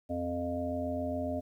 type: harmonic tone with a mistuned harmonic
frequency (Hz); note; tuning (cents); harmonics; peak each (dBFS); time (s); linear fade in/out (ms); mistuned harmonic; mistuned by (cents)
87.31; F2; 0; 1 / 3 / 5 / 7 / 8; -39 / -35 / -45 / -35 / -42; 0.09-1.41; 20; 1; -33
effects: 11-bit